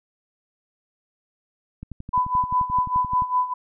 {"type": "click train", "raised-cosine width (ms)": 5, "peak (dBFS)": -22, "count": 17, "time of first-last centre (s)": [1.83, 3.221], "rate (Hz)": 11.5}
{"type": "tone with tremolo", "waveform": "sine", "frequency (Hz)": 1000, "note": "B5", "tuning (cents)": 21, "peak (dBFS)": -16, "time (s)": [2.13, 3.54], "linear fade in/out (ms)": 10, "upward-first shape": "sine", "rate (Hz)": 5, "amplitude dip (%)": 80}
{"effects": []}